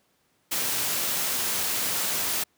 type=noise; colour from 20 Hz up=white; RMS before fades=-27 dBFS; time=0.51-2.44 s; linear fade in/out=10 ms; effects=pink hiss -68 dBFS RMS until 2.57 s + high-pass 100 Hz 12 dB/octave